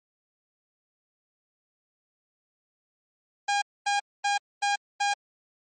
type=tone bursts; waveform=sawtooth; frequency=811 Hz; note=G#5; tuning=41 cents flat; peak=-19 dBFS; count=5; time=3.48-5.14 s; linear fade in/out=10 ms; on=140 ms; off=240 ms; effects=MP3 32 kbps